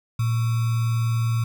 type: tone with sample-and-hold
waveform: sine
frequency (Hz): 115.1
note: A#2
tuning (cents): -22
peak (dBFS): -19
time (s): 0.19-1.44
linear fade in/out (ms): 5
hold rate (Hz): 1225
effects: none